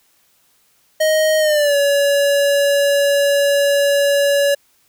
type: tone with pitch glide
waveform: square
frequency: 625 to 566.5 Hz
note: D#5 to C#5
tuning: +8 to +37 cents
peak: -13 dBFS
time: 1-4.55 s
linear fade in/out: 10 ms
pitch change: -171 cents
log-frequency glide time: 1.39-1.76 s
effects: white hiss -58 dBFS RMS until 4.88 s